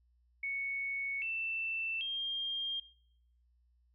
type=tone with pitch steps; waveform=sine; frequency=2217 / 2667 / 3209 Hz; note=C#7 / E7 / G7; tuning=0 / +20 / +40 cents; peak=-34 dBFS; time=0.43-2.8 s; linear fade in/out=5 ms; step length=790 ms; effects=noise-tail reverb RT60 0.7 s tail -20 dB re dry + added 60 Hz sine -67 dBFS peak until 3.94 s